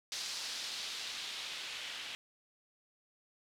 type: noise with low-pass filter sweep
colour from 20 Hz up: blue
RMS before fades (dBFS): -42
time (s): 0.12-2.15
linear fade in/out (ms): 0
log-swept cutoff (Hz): 4800 to 3000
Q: 1.7
effects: none